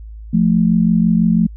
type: tone pair together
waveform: sine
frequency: 173.96 / 220 Hz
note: F3 / A3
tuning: -6 / 0 cents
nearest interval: major third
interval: 406 cents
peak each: -13 dBFS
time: 0.33-1.47 s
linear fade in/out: 10 ms
effects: added 54 Hz sine -30 dBFS peak until 1.56 s